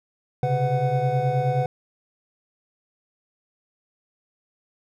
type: tone cluster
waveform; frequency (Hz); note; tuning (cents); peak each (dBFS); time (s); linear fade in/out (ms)
triangle; 128.6 / 138.1 / 502 / 738; C3 / C#3 / B4 / F#5; -30 / -6 / +28 / -5; -24 / -22 / -24 / -24; 0.43-1.66; 2
effects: none